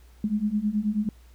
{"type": "beating tone pair", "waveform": "sine", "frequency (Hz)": [205, 214.3], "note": ["G#3", "A3"], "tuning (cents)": [-22, -45], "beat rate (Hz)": 9.3, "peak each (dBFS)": [-27, -25], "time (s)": [0.24, 1.09], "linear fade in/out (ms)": 2, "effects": ["added 60 Hz sine -49 dBFS peak until 1.34 s", "pink hiss -61 dBFS RMS until 1.34 s"]}